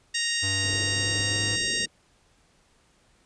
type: harmonic tone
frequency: 932.3 Hz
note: A#5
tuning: in tune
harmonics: 2 / 3 / 4 / 5 / 6 / 7 / 8 / 9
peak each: -30 / -32 / -32 / -34 / -32 / -37 / -39 / -35 dBFS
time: 0.14-1.86 s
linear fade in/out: 10 ms
type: tone with pitch glide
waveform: square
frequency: 97.3 to 102.43 Hz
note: G2 to G#2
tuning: -12 to -23 cents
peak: -31 dBFS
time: 0.42-1.57 s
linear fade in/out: 20 ms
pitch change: +89 cents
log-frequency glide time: 0.67-1.45 s
type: low-pass noise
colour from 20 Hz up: white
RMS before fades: -39 dBFS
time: 0.61-1.88 s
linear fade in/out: 50 ms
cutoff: 530 Hz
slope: 48 dB/octave
effects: pink hiss -63 dBFS RMS until 3.25 s + resampled to 22050 Hz